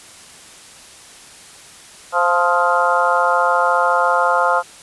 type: harmonic tone with a mistuned harmonic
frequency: 174.61 Hz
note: F3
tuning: in tune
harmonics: 3 / 4 / 5 / 6 / 7 / 8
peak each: -20 / -20 / -20 / -20 / -20 / -20 dBFS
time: 2.12-4.63 s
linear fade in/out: 50 ms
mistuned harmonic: 7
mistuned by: +44 cents
effects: white hiss -41 dBFS RMS until 4.82 s + resampled to 24000 Hz